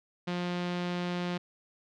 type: tone with low-pass filter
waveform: sawtooth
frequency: 176.9 Hz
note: F3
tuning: 23 cents sharp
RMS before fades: -33 dBFS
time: 0.27-1.38 s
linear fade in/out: 10 ms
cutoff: 3800 Hz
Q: 1.4
effects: none